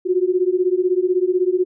sine beating tone pair, 357.2 / 373.2 Hz, F4 / F#4, +39 / +15 cents, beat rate 16 Hz, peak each -18 dBFS, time 0.05-1.65 s, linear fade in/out 20 ms, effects none

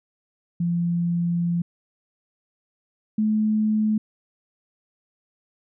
sine tone pair in turn, 171.9 / 215.1 Hz, F3 / A3, -27 / -39 cents, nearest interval major third, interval 388 cents, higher second, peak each -20 / -18 dBFS, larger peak second, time 0.6-1.62 / 3.18-3.98 s, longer first, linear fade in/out 5 ms, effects none

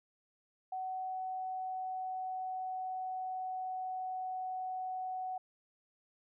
sine tone with pitch glide, 750 to 744.8 Hz, F#5 to F#5, +23 to +11 cents, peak -36 dBFS, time 0.72-5.38 s, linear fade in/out 5 ms, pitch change -12 cents, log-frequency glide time 0.84-4.43 s, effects none

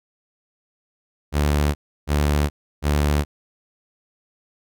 sawtooth tone bursts, 73.42 Hz, D2, in tune, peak -13 dBFS, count 3, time 1.32-3.25 s, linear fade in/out 50 ms, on 430 ms, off 320 ms, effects none

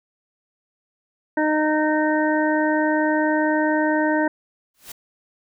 harmonic tone, 307.4 Hz, D#4, 21 cents flat, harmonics 1 / 2 / 3 / 5 / 6, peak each -20 / -23 / -25 / -27 / -28 dBFS, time 1.37-4.28 s, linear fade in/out 5 ms
white noise with exponential growth, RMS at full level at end -32 dBFS, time 4.74-4.92 s, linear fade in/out 5 ms, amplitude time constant 39 ms
effects none

